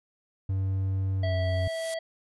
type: tone with pitch glide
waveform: triangle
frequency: 95.9 to 91.46 Hz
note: G2 to F#2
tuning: -37 to -20 cents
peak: -23 dBFS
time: 0.49-1.68 s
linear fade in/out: 5 ms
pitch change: -83 cents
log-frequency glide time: 1.19-1.35 s
type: harmonic tone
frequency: 654 Hz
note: E5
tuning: 14 cents flat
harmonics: 1 / 3 / 5 / 7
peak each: -30 / -40 / -44 / -47 dBFS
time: 1.23-1.99 s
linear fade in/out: 5 ms
type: noise with exponential growth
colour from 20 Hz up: blue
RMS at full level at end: -34 dBFS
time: 1.25-1.94 s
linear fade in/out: 1 ms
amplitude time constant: 150 ms
effects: resampled to 24000 Hz